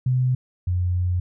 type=tone pair in turn; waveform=sine; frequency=127.4 / 89.64 Hz; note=C3 / F2; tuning=-46 / +46 cents; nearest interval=tritone; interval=608 cents; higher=first; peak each=-17 / -19 dBFS; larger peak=first; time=0.06-0.35 / 0.67-1.2 s; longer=second; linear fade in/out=5 ms; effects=none